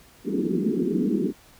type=band-pass noise; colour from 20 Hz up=pink; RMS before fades=-24 dBFS; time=0.24-1.33 s; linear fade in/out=50 ms; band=170 to 420 Hz; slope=96 dB/octave; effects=pink hiss -53 dBFS RMS until 1.59 s